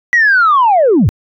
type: linear sweep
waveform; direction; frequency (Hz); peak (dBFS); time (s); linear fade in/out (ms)
sine; down; 1961 to 70.6; -5; 0.13-1.09; 0
effects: tanh soft clip ceiling -3 dBFS